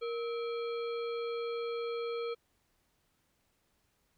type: harmonic tone with a mistuned harmonic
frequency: 467.6 Hz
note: A#4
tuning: 5 cents sharp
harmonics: 1 / 3 / 5 / 7 / 9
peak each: -34 / -44 / -48 / -51 / -53 dBFS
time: 0.01-2.35 s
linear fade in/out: 20 ms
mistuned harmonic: 3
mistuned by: -140 cents
effects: pink hiss -75 dBFS RMS until 4.17 s